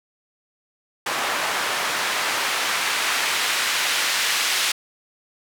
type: noise with band-pass filter sweep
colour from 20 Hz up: white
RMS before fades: -23 dBFS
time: 1.06-4.72 s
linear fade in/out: 5 ms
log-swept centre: 1000 to 2500 Hz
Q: 0.76
effects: none